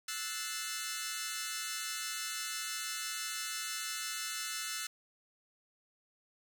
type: chord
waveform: 10% pulse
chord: F# half-diminished seventh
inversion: third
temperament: equal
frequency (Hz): 1318.5 / 1480 / 1760 / 2093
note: E6 / F#6 / A6 / C7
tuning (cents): 0 / 0 / 0 / 0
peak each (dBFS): -34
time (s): 0.08-4.87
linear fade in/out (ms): 5
effects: none